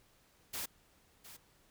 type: noise with echo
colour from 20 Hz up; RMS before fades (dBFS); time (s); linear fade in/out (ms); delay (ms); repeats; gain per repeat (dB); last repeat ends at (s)
white; -40; 0.53-0.66; 10; 710; 1; -13; 1.37
effects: pink hiss -68 dBFS RMS until 1.7 s